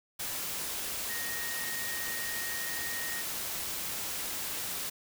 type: tone in noise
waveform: sine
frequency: 1864.7 Hz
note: A#6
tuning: in tune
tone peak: -38 dBFS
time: 1.09-3.22 s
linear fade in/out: 10 ms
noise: white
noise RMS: -36 dBFS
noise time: 0.19-4.9 s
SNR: -5 dB
effects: none